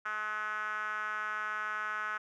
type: tone with band-pass filter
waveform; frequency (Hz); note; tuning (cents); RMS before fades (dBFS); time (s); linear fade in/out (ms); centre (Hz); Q
5% pulse; 213; G#3; +44; -36; 0.05-2.18; 10; 1400; 5.6
effects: none